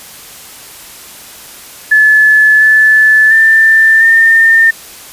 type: tone with pitch steps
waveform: sine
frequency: 1726 / 1740 / 1781 / 1811 Hz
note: A6 / A6 / A6 / A6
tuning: -34 / -20 / +21 / +49 cents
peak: -3 dBFS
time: 1.91-4.71 s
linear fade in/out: 10 ms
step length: 700 ms
effects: white hiss -32 dBFS RMS until 5.12 s + resampled to 32000 Hz